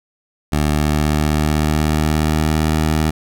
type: tone with pitch glide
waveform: 15% pulse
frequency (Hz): 75 to 77.96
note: D2 to D#2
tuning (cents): +37 to +4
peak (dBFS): -8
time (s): 0.52-3.11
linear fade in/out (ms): 10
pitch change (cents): +67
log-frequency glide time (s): 0.74-2.64
effects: none